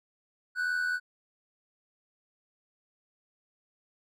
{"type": "tone pair together", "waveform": "triangle", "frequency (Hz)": [1480, 1563.5], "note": ["F#6", "G6"], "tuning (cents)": [0, -5], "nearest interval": "minor second", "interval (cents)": 95, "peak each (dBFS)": [-26, -35], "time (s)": [0.55, 1], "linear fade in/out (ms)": 50, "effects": []}